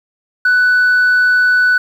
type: tone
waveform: sine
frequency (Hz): 1489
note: F#6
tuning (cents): +11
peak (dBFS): -6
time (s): 0.45-1.78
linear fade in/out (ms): 5
effects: tanh soft clip ceiling -7 dBFS + 7-bit